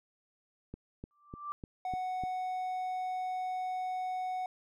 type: click train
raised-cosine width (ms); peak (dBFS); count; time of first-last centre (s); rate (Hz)
3; -29; 6; 0.74-2.237; 3.34
type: tone with exponential growth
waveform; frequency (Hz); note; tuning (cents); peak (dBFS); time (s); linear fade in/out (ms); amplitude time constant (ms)
sine; 1174.7; D6; 0; -33; 1.11-1.52; 0; 87
type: tone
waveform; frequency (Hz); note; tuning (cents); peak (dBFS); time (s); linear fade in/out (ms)
triangle; 740; F#5; 0; -31; 1.85-4.46; 2
effects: none